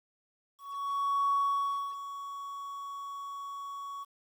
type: tone with ADSR envelope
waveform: triangle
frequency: 1119 Hz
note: C#6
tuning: 16 cents sharp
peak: -21 dBFS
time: 0.58-4.05 s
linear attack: 740 ms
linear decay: 630 ms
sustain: -15 dB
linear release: 24 ms
effects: tanh soft clip ceiling -22 dBFS + 10-bit